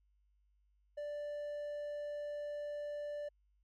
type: tone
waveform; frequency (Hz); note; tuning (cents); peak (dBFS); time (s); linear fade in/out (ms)
triangle; 587.3; D5; 0; -37; 0.97-3.29; 10
effects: added 50 Hz sine -70 dBFS peak until 3.63 s + MP3 64 kbps